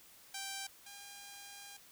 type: tone pair in turn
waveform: 5% pulse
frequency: 784 / 805.1 Hz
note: G5 / G5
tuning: 0 / +46 cents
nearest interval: unison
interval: 46 cents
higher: second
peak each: -29 / -38 dBFS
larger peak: first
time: 0.34-0.67 / 0.86-1.77 s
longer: second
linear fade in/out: 5 ms
effects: white hiss -60 dBFS RMS until 1.91 s